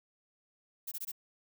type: noise bursts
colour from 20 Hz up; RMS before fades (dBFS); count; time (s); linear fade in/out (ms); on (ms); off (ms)
violet; -39; 4; 0.87-1.118; 10; 47; 20
effects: none